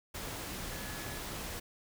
sine tone in noise, 1700 Hz, G#6, 40 cents sharp, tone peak -49 dBFS, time 0.71-1.2 s, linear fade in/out 10 ms, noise pink, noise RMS -41 dBFS, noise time 0.14-1.6 s, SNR -11 dB, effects none

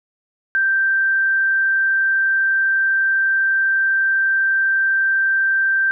sine tone, 1568 Hz, G6, in tune, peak -14 dBFS, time 0.55-5.91 s, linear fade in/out 0 ms, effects none

